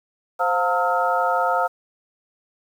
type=tone cluster; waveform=sine; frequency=522 / 709 / 909 / 1284 / 1395 Hz; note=C5 / F5 / A#5 / E6 / F6; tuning=-4 / +26 / -44 / -46 / -2 cents; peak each=-25 / -22 / -24 / -24 / -27 dBFS; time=0.39-1.68 s; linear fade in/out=20 ms; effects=8-bit